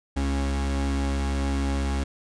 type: tone pair together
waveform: 45% pulse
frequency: 68.98 / 274.4 Hz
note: C#2 / C#4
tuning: -8 / -17 cents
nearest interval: 2 octaves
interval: 2391 cents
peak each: -24 / -31 dBFS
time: 0.16-2.04 s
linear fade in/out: 10 ms
effects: resampled to 22050 Hz